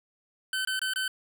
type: tone bursts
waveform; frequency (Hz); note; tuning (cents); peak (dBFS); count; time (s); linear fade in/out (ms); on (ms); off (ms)
25% pulse; 1528; G6; -45; -24; 4; 0.53-1.079; 2; 120; 23
effects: 10-bit